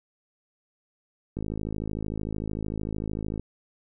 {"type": "click train", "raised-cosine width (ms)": 3, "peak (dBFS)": -19, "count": 109, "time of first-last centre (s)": [1.37, 3.396], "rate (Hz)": 53.3, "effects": []}